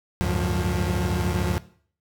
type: tone cluster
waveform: 30% pulse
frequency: 73 / 93 / 106.1 / 177.4 Hz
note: D2 / F#2 / G#2 / F3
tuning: -10 / +9 / +38 / +27 cents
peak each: -24 / -25 / -28 / -24 dBFS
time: 0.21-1.58 s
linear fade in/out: 0 ms
effects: noise-tail reverb RT60 0.5 s tail -17 dB re dry